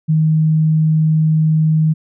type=tone; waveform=sine; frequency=157 Hz; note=D#3; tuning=16 cents sharp; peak=-10 dBFS; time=0.08-1.94 s; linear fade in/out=20 ms; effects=none